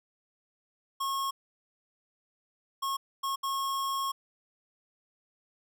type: tone bursts at uneven times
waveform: square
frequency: 1089 Hz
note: C#6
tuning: 31 cents flat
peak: -30 dBFS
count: 4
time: 1-1.31 / 2.82-2.97 / 3.23-3.36 / 3.43-4.12 s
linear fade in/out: 10 ms
effects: none